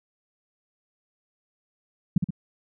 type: tone with echo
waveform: sine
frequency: 174.61 Hz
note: F3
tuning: in tune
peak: -14 dBFS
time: 2.16-2.18 s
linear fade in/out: 5 ms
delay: 63 ms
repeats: 2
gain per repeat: -5 dB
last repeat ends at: 2.306 s
effects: none